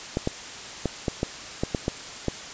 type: clicks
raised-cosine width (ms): 2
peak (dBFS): -10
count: 9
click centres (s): 0.171 / 0.274 / 0.857 / 1.082 / 1.231 / 1.635 / 1.748 / 1.881 / 2.283
effects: white hiss -38 dBFS RMS until 2.53 s + resampled to 16000 Hz